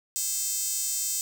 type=tone with high-pass filter; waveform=5% pulse; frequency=523.3 Hz; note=C5; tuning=in tune; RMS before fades=-29 dBFS; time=0.16-1.21 s; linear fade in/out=0 ms; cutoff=8400 Hz; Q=2.7; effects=none